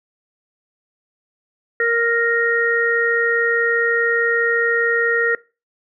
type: harmonic tone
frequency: 466.2 Hz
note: A#4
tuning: in tune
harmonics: 1 / 3 / 4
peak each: -19 / -23 / -18 dBFS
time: 1.8-5.35 s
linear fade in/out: 2 ms
effects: noise-tail reverb RT60 0.3 s tail -21 dB re dry